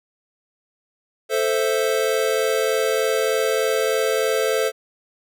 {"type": "chord", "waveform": "square", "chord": "A minor", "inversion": "none", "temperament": "equal", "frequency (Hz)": [440, 523.3, 659.3], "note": ["A4", "C5", "E5"], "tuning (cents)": [0, 0, 0], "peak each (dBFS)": [-22, -23, -27], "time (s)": [1.29, 4.72], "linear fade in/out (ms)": 50, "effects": []}